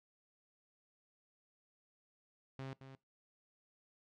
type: tone with echo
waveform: sawtooth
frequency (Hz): 133.7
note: C3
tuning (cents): +38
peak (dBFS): -39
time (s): 2.59-2.73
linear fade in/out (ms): 0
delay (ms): 220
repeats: 1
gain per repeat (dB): -9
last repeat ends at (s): 2.95
effects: noise-tail reverb RT60 0.2 s tail -21 dB re dry + low-pass 4000 Hz 12 dB/octave